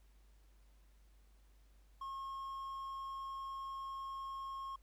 triangle tone, 1081 Hz, C#6, 44 cents flat, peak -40 dBFS, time 2.01-4.76 s, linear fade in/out 5 ms, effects added 50 Hz sine -62 dBFS peak until 4.82 s + pink hiss -75 dBFS RMS until 4.82 s

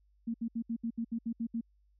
sine tone bursts, 230.2 Hz, A#3, 22 cents flat, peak -31 dBFS, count 10, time 0.27-1.611 s, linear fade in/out 10 ms, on 72 ms, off 69 ms, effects added 50 Hz sine -65 dBFS peak until 1.99 s

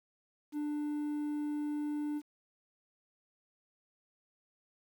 triangle tone, 296.5 Hz, D4, 17 cents sharp, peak -31 dBFS, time 0.52-2.22 s, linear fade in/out 50 ms, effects 10-bit

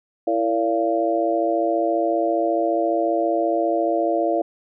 harmonic tone with a mistuned harmonic, 114.7 Hz, A#2, 28 cents flat, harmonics 3 / 4 / 5 / 6, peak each -23 / -27 / -23 / -22 dBFS, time 0.27-4.42 s, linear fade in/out 5 ms, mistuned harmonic 3, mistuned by -58 cents, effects none

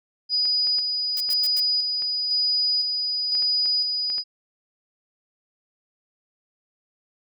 sine tone with tremolo, 4940 Hz, D#8, 13 cents flat, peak -19 dBFS, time 0.29-4.24 s, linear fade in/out 50 ms, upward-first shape square, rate 0.99 Hz, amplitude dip 35%
clicks, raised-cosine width 0.3 ms, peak -26 dBFS, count 10, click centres 0.455 / 0.671 / 0.786 / 1.291 / 2.022 / 3.352 / 3.424 / 3.658 / 4.101 / 4.182 s
blue noise bursts, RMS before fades -33 dBFS, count 4, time 1.17-1.599 s, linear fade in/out 0 ms, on 33 ms, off 99 ms
effects none

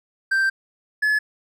triangle tone pair in turn, 1568 / 1711.5 Hz, G6 / A6, 0 / -48 cents, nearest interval major second, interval 152 cents, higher second, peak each -15 dBFS, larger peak neither, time 0.31-0.5 / 1.02-1.19 s, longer first, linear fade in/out 10 ms, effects none

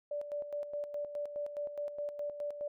sine tone with tremolo, 584 Hz, D5, 10 cents flat, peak -34 dBFS, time 0.11-2.68 s, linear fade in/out 5 ms, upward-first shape square, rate 4.8 Hz, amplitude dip 60%, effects none

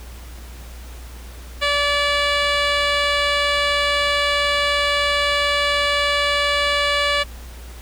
10% pulse tone with low-pass filter, 577 Hz, D5, 31 cents flat, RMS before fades -19 dBFS, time 1.61-7.24 s, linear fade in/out 20 ms, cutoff 4900 Hz, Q 1.2, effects added 60 Hz sine -34 dBFS peak until 7.81 s + pink hiss -43 dBFS RMS until 7.81 s

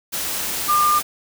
sine tone in noise, 1200 Hz, D6, 37 cents sharp, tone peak -14 dBFS, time 0.68-1 s, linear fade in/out 20 ms, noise white, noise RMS -25 dBFS, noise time 0.12-1.03 s, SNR +8 dB, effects none

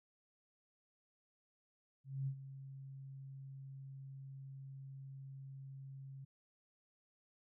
sine tone with ADSR envelope, 135.6 Hz, C#3, 38 cents flat, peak -35 dBFS, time 2.04-6.25 s, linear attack 230 ms, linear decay 78 ms, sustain -13 dB, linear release 10 ms, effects none

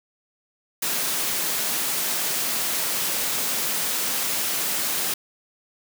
white high-pass noise, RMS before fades -25 dBFS, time 0.82-5.14 s, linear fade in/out 5 ms, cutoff 140 Hz, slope 24 dB/octave, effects none

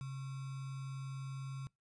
sine tone with sample-and-hold, 134.4 Hz, C3, 47 cents sharp, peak -40 dBFS, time 0.01-1.67 s, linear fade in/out 0 ms, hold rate 1225 Hz, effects noise-tail reverb RT60 0.2 s tail -24 dB re dry + resampled to 22050 Hz

